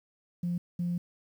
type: tone bursts at uneven times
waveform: sine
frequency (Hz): 174.61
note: F3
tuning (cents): 0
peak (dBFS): -27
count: 2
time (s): 0.43-0.58 / 0.79-0.98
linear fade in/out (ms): 5
effects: tanh soft clip ceiling -24 dBFS + 10-bit